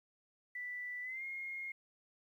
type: tone with pitch glide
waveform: sine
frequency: 1975.5 to 2142 Hz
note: B6 to C7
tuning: 0 to +40 cents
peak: -40 dBFS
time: 0.55-1.72 s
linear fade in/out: 5 ms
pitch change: +140 cents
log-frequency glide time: 1.02-1.24 s
effects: 12-bit